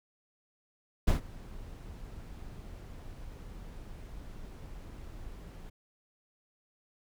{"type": "noise with ADSR envelope", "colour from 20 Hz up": "brown", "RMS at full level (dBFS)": -22, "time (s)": [1.07, 5.7], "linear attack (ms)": 12, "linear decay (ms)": 120, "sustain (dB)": -23, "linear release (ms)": 10, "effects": []}